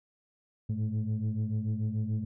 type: tone cluster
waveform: sine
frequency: 105.3 / 112.2 / 216.3 Hz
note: G#2 / A2 / A3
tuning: +24 / +34 / -29 cents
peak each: -30 / -31 / -33 dBFS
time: 0.69-2.25 s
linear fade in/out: 10 ms
effects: tanh soft clip ceiling -24 dBFS